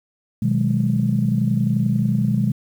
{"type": "chord", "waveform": "sine", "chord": "G# minor seventh", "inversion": "first", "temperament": "just", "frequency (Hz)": [124.59, 155.74, 186.89, 207.7], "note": ["B2", "D#3", "F#3", "G#3"], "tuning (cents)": [16, 2, 18, 0], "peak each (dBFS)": [-20, -23, -24, -20], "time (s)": [0.42, 2.52], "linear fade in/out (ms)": 5, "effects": ["tanh soft clip ceiling -6 dBFS", "8-bit"]}